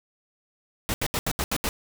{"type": "noise bursts", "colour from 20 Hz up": "pink", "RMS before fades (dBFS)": -26, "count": 7, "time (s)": [0.89, 1.69], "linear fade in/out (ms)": 0, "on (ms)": 50, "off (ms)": 75, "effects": []}